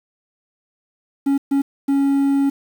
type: tone bursts at uneven times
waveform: triangle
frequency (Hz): 277.2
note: C#4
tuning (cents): 0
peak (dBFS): -12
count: 3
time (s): 1.26-1.38 / 1.51-1.62 / 1.88-2.5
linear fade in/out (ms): 10
effects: 7-bit